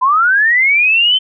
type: linear sweep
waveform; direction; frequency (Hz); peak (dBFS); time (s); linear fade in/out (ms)
sine; up; 987.8 to 3103; -8; 0.01-1.19; 20
effects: none